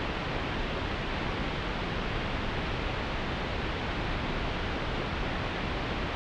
pink low-pass noise, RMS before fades -32 dBFS, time 0-6.15 s, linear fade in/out 0 ms, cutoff 3500 Hz, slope 24 dB/octave, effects none

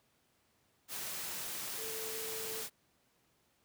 sine tone in noise, 444.3 Hz, A4, 17 cents sharp, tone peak -44 dBFS, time 1.77-2.65 s, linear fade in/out 50 ms, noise white, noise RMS -41 dBFS, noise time 0.88-2.7 s, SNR -6 dB, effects pink hiss -73 dBFS RMS until 3.64 s + high-pass 80 Hz 12 dB/octave

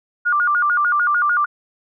sine tone with vibrato, 1300 Hz, E6, 24 cents flat, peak -14 dBFS, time 0.25-1.46 s, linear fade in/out 20 ms, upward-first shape square, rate 6.7 Hz, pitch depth 170 cents each way, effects none

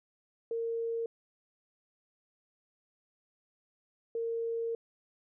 sine tone bursts at uneven times, 460 Hz, A#4, 23 cents flat, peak -31 dBFS, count 2, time 0.51-1.06 / 4.15-4.75 s, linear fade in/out 2 ms, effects none

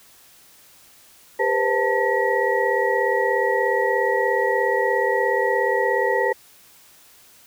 sine tone cluster, 400.7 / 484.1 / 521 / 887 / 1913 Hz, G4 / B4 / C5 / A5 / A#6, +38 / -35 / -7 / +14 / +44 cents, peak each -24 dBFS, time 1.39-6.33 s, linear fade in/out 10 ms, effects white hiss -51 dBFS RMS until 7.46 s

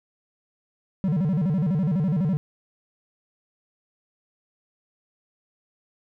triangle tone with vibrato, 169.2 Hz, E3, 45 cents sharp, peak -18 dBFS, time 1.04-2.37 s, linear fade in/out 0 ms, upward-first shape square, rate 12 Hz, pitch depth 220 cents each way, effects none

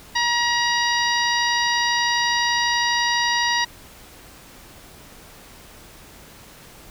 harmonic tone, 952 Hz, A#5, 36 cents sharp, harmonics 1 / 2 / 3 / 4 / 5 / 6, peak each -23 / -22 / -29 / -27 / -27 / -30 dBFS, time 0.15-3.65 s, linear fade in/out 10 ms, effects pink hiss -45 dBFS RMS until 6.9 s

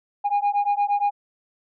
sine beating tone pair, 812 / 820.6 Hz, G#5 / G#5, -39 / -21 cents, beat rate 8.6 Hz, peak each -20 dBFS, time 0.24-1.11 s, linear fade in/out 20 ms, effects tanh soft clip ceiling -16 dBFS

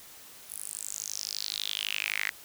sawtooth tone with high-pass filter sweep, 51.91 Hz, G#1, in tune, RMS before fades -35 dBFS, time 0.49-2.31 s, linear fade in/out 20 ms, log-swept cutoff 11000 to 1900 Hz, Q 5.4, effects white hiss -50 dBFS RMS until 2.44 s

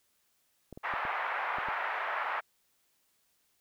clicks, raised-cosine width 2 ms, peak -31 dBFS, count 6, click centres 0.727 / 0.775 / 0.938 / 1.052 / 1.585 / 1.686 s
pink band-pass noise, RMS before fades -34 dBFS, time 0.83-2.41 s, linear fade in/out 20 ms, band 760 to 2000 Hz, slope 24 dB/octave
effects white hiss -73 dBFS RMS until 3.6 s

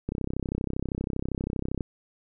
click train, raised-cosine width 3 ms, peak -16 dBFS, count 57, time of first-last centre 0.09-1.808 s, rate 32.6 Hz, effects none

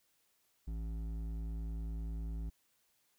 sine tone with hard clipping, 55 Hz, A1, in tune, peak -39 dBFS, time 0.67-2.5 s, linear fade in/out 10 ms, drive 10 dB, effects white hiss -75 dBFS RMS until 3.18 s

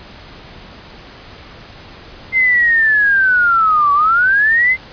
sine linear two-way sweep, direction down then up, 2093 to 1132 to 2093 Hz, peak -9 dBFS, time 2.32-4.77 s, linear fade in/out 50 ms, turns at 3.93 s, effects pink hiss -37 dBFS RMS until 4.92 s + resampled to 11025 Hz

